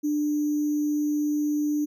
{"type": "tone with sample-and-hold", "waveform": "sine", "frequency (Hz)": 297.3, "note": "D4", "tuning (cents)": 21, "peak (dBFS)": -22, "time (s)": [0.03, 1.86], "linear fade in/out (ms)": 20, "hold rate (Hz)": 6300, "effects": []}